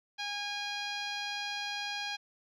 10% pulse tone with low-pass filter, 818 Hz, G#5, 26 cents flat, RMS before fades -37 dBFS, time 0.18-2.17 s, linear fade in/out 20 ms, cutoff 4700 Hz, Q 1.2, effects none

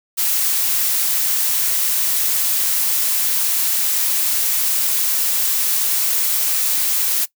blue noise, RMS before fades -18 dBFS, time 0.17-7.26 s, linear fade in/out 20 ms, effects noise-tail reverb RT60 0.1 s tail -19 dB re dry

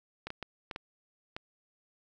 clicks, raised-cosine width 0.3 ms, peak -22 dBFS, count 6, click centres 0.27 / 0.304 / 0.427 / 0.712 / 0.761 / 1.365 s, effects none

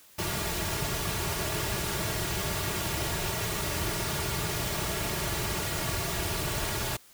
pink noise with comb filter, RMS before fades -31 dBFS, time 0.18-6.97 s, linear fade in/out 10 ms, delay 3.9 ms, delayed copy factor -0.7, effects white hiss -56 dBFS RMS until 7.13 s

